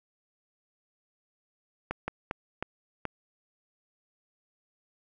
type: slowing click train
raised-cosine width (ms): 0.5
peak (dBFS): -16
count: 5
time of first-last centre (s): 1.91-3.053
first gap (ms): 170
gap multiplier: 1.36
effects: none